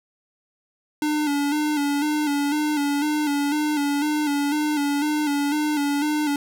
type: tone with vibrato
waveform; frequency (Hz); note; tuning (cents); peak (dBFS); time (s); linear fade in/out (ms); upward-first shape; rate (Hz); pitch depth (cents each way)
square; 293.7; D4; 0; -21; 1.02-6.36; 2; square; 2; 46
effects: none